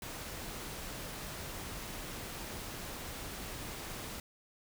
pink noise, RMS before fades -43 dBFS, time 0.02-4.2 s, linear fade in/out 2 ms, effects none

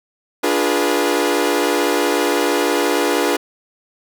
sawtooth chord, D diminished seventh, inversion none, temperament equal with one note detuned, 293.7 / 349.2 / 415.3 / 485.4 Hz, D4 / F4 / Ab4 / Cb5, 0 / 0 / 0 / -30 cents, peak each -17 dBFS, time 0.43-3.37 s, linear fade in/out 10 ms, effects none

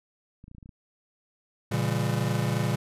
clicks, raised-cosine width 5 ms, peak -34 dBFS, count 8, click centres 0.441 / 0.481 / 0.514 / 0.549 / 0.583 / 0.628 / 0.659 / 0.692 s
square chord, A# diminished seventh, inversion none, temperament just, 116.54 / 139.85 / 167.82 / 201.4 Hz, A#2 / C#3 / E3 / G3, 0 / +16 / +31 / +47 cents, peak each -29 / -30 / -33 / -33 dBFS, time 1.71-2.76 s, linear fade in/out 10 ms
effects resampled to 32000 Hz

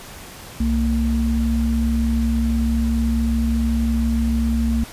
sine tone pair together, 64.2 / 228.8 Hz, C2 / A#3, -32 / -32 cents, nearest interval octave + minor seventh, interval 2200 cents, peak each -19 dBFS, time 0.6-4.84 s, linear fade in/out 5 ms, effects pink hiss -38 dBFS RMS until 4.92 s + resampled to 32000 Hz

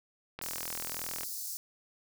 click train, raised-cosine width 0.3 ms, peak -23 dBFS, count 36, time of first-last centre 0.39-1.233 s, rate 41.5 Hz
white high-pass noise, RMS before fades -39 dBFS, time 0.42-1.57 s, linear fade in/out 0 ms, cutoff 4500 Hz, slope 48 dB/octave
effects none

